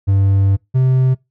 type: tone pair in turn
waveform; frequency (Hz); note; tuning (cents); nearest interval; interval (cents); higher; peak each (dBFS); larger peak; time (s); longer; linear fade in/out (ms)
triangle; 98 / 129.8; G2 / C3; 0 / -13; perfect fourth; 487; second; -8; neither; 0.07-0.57 / 0.74-1.15; first; 20
effects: noise-tail reverb RT60 0.2 s tail -23 dB re dry